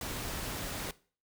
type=noise; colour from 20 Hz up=pink; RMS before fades=-38 dBFS; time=0.01-0.91 s; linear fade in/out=2 ms; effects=noise-tail reverb RT60 0.4 s tail -19 dB re dry